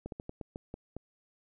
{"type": "slowing click train", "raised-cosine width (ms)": 2, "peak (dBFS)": -26, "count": 8, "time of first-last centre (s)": [0.06, 0.966], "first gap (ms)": 62, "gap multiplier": 1.24, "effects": []}